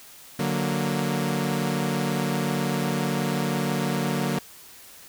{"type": "chord", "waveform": "sawtooth", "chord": "D augmented", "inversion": "none", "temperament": "equal", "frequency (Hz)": [146.83, 185, 233.1], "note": ["D3", "F#3", "A#3"], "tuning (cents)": [0, 0, 0], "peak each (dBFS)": -24, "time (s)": [0.39, 4.39], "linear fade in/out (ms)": 5, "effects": ["white hiss -47 dBFS RMS until 5.08 s"]}